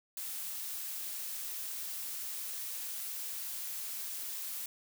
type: noise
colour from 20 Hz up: blue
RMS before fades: -40 dBFS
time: 0.17-4.66 s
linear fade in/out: 2 ms
effects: none